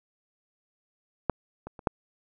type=clicks; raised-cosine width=1 ms; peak=-9 / -24 / -29 / -9 dBFS; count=4; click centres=1.297 / 1.67 / 1.792 / 1.872 s; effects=none